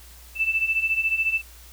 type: beating tone pair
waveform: sine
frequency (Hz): 2637 / 2651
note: E7 / E7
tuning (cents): 0 / +9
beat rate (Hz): 14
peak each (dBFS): -26 / -22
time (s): 0.35-1.42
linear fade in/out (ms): 50
effects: added 60 Hz sine -46 dBFS peak until 1.72 s + white hiss -49 dBFS RMS until 1.72 s